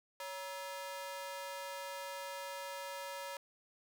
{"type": "ring-modulated tone", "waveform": "sawtooth", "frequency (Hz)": 755, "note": "F#5", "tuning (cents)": 35, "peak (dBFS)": -35, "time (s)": [0.2, 3.37], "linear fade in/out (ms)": 2, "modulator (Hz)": 198, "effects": []}